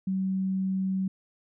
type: tone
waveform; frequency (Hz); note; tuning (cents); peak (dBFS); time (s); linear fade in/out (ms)
sine; 190; F#3; +46; -25; 0.07-1.08; 5
effects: none

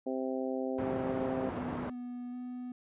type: harmonic tone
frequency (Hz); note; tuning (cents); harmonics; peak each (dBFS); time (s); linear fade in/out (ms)
130.81; C3; 0; 2 / 3 / 4 / 5 / 6; -35 / -38 / -37 / -42 / -45; 0.06-1.5; 10
type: band-pass noise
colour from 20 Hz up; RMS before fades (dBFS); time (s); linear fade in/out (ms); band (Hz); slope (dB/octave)
pink; -39; 0.78-1.9; 5; 120 to 1100; 12
type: tone with vibrato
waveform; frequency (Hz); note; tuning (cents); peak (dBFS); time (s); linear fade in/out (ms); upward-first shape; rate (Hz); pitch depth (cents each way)
triangle; 246.9; B3; 0; -36; 1.56-2.72; 2; square; 1.3; 11
effects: resampled to 8000 Hz

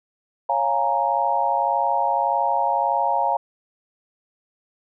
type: chord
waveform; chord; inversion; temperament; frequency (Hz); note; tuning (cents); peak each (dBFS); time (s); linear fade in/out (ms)
sine; Bb minor seventh; first; equal; 554.4 / 698.5 / 830.6 / 932.3; Db5 / F5 / Ab5 / Bb5; 0 / 0 / 0 / 0; -27 / -24 / -23 / -22; 0.49-3.37; 5
effects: none

